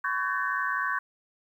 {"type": "tone cluster", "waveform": "sine", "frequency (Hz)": [1018, 1122, 1526, 1686, 1805], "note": ["C6", "C#6", "G6", "G#6", "A6"], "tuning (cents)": [-48, 21, -47, 26, 44], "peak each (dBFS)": [-36, -30, -30, -35, -36], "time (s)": [0.04, 0.99], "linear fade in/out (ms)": 5, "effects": ["10-bit"]}